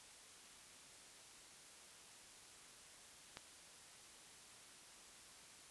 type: click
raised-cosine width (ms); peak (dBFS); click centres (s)
0.2; -30; 3.371
effects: white hiss -60 dBFS RMS until 5.7 s + resampled to 24000 Hz